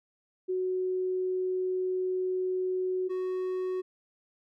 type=tone pair in turn; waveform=sine / triangle; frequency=370 / 370 Hz; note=F#4 / F#4; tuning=0 / 0 cents; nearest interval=unison; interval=0 cents; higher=neither; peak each=-27 dBFS; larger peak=neither; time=0.48-3.09 / 3.09-3.82 s; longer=first; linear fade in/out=20 ms; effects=none